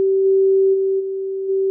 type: tone with level steps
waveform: sine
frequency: 386.1 Hz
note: G4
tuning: 26 cents flat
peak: -13 / -11 / -15 / -21 / -15 dBFS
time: 0-1.7 s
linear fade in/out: 0 ms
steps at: 0.24 / 0.73 / 0.99 / 1.48 s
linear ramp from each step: 20 ms
effects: none